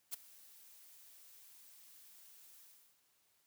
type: noise with ADSR envelope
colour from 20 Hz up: blue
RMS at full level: -39 dBFS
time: 0.11-3 s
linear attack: 29 ms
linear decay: 9 ms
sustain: -21 dB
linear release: 390 ms
effects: white hiss -75 dBFS RMS until 3.46 s + high-pass 60 Hz 12 dB/octave